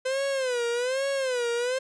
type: tone with vibrato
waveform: 45% pulse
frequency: 510 Hz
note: C5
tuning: 44 cents flat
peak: -25 dBFS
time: 0.05-1.79 s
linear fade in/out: 10 ms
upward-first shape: sine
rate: 1.2 Hz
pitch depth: 140 cents each way
effects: resampled to 22050 Hz